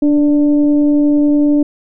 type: tone with frequency modulation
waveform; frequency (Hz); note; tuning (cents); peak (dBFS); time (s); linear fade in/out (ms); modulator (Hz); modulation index
sine; 292.5; D4; -7; -8; 0.02-1.63; 5; 298; 0.43
effects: none